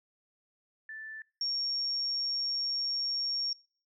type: tone pair in turn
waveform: sine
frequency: 1760 / 5533 Hz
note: A6 / F8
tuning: 0 / -17 cents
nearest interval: octave + minor sixth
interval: 1983 cents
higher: second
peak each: -40 / -29 dBFS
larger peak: second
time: 0.89-1.22 / 1.41-3.53 s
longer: second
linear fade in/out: 2 ms
effects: noise-tail reverb RT60 0.5 s tail -26 dB re dry